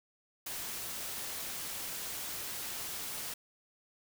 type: noise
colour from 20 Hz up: white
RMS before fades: -40 dBFS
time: 0.46-3.34 s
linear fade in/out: 5 ms
effects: none